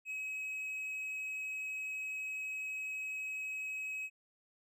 triangle tone, 2552 Hz, D#7, 43 cents sharp, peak -36 dBFS, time 0.05-4.1 s, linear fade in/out 50 ms, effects none

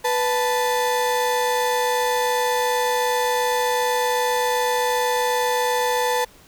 35% pulse tone pair together, 493.9 / 880 Hz, B4 / A5, 0 / 0 cents, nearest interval minor seventh, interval 1000 cents, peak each -20 dBFS, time 0.04-6.25 s, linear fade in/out 10 ms, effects pink hiss -50 dBFS RMS until 6.47 s

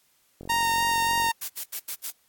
click train, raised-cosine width 2 ms, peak -27 dBFS, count 41, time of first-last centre 0.41-1.287 s, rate 45.6 Hz
sawtooth tone with vibrato, 925 Hz, A#5, 14 cents flat, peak -18 dBFS, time 0.49-1.32 s, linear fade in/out 10 ms, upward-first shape sine, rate 3.4 Hz, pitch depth 11 cents each way
blue noise bursts, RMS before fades -32 dBFS, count 5, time 1.41-2.108 s, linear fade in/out 10 ms, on 74 ms, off 82 ms
effects white hiss -65 dBFS RMS until 2.28 s + AAC 64 kbps

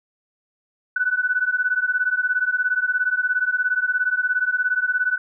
sine beating tone pair, 1482 / 1499 Hz, F#6 / F#6, +2 / +22 cents, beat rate 17 Hz, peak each -22 / -21 dBFS, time 0.96-5.18 s, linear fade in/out 5 ms, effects none

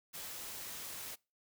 white noise, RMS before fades -45 dBFS, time 0.13-1.16 s, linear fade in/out 20 ms, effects noise-tail reverb RT60 0.3 s tail -25 dB re dry

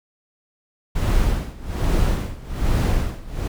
brown noise with tremolo, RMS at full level -17 dBFS, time 0.95-3.48 s, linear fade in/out 10 ms, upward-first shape sine, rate 1.2 Hz, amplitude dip 90%, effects none

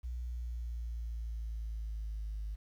sine exponential sweep, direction down, 61 to 51.7 Hz, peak -35 dBFS, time 0.03-2.56 s, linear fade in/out 20 ms, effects tanh soft clip ceiling -33 dBFS + 11-bit

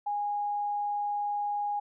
sine tone, 823 Hz, G#5, 16 cents flat, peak -28 dBFS, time 0.06-1.8 s, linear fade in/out 10 ms, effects none

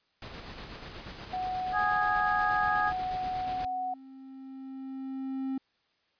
pink noise with tremolo, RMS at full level -42 dBFS, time 0.22-3.65 s, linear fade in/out 2 ms, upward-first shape square, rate 8.3 Hz, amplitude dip 30%
sine tone, 740 Hz, F#5, in tune, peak -30 dBFS, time 1.33-3.94 s, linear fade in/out 5 ms
harmonic tone, 413.4 Hz, G#4, 8 cents flat, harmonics 2 / 3 / 4, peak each -30 / -30 / -30 dBFS, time 1.72-2.93 s, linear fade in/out 50 ms
triangle tone with exponential growth, 265.9 Hz, C4, 28 cents sharp, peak -27 dBFS, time 2.08-5.58 s, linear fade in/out 5 ms, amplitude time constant 760 ms
effects white hiss -72 dBFS RMS until 6.19 s + resampled to 11025 Hz

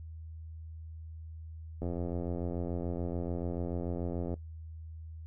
click train, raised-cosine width 2 ms, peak -23 dBFS, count 220, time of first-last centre 1.82-4.34 s, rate 86.9 Hz, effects noise-tail reverb RT60 0.1 s tail -17 dB re dry + added 80 Hz sine -42 dBFS peak until 5.26 s

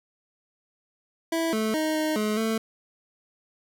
25% pulse tone with pitch steps, 328.8 / 218.5 / 312.1 / 310.3 / 213 / 222.4 Hz, E4 / A3 / D#4 / D#4 / G#3 / A3, -4 / -12 / +5 / -5 / +44 / +19 cents, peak -20 dBFS, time 1.32-2.58 s, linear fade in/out 5 ms, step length 210 ms, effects none

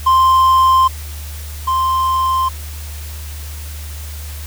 triangle tone pair in turn, 1046.5 / 1046.5 Hz, C6 / C6, 0 / 0 cents, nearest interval unison, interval 0 cents, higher neither, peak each -6 / -11 dBFS, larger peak first, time 0.06-0.88 / 1.67-2.49 s, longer neither, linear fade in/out 10 ms, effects added 75 Hz sine -26 dBFS peak until 4.46 s + white hiss -35 dBFS RMS until 4.46 s

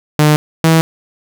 sawtooth tone pair in turn, 151 / 162.13 Hz, D3 / E3, +48 / -28 cents, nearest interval minor second, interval 124 cents, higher second, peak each -3 dBFS, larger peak neither, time 0.19-0.36 / 0.64-0.81 s, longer neither, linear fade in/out 0 ms, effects none

